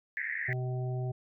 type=band-pass noise; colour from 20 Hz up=white; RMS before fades=-35 dBFS; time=0.17-0.53 s; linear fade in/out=0 ms; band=1700 to 2100 Hz; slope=96 dB/octave
type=harmonic tone; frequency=126.8 Hz; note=B2; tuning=46 cents sharp; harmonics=1 / 3 / 5 / 6; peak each=-31 / -41 / -45 / -47 dBFS; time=0.48-1.12 s; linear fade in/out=10 ms
effects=none